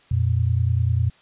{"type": "tone pair together", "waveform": "sine", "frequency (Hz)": [89.18, 119.2], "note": ["F2", "A#2"], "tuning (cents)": [37, 39], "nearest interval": "perfect fourth", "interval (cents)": 502, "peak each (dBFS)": -20, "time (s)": [0.11, 1.1], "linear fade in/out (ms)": 5, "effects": ["white hiss -55 dBFS RMS until 1.21 s", "resampled to 8000 Hz"]}